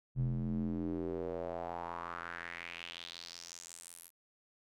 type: tone with band-pass filter sweep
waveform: square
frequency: 42.75 Hz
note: F1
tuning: 36 cents flat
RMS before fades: -40 dBFS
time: 0.15-4.11 s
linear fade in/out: 50 ms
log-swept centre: 130 to 12000 Hz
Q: 3.5
effects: none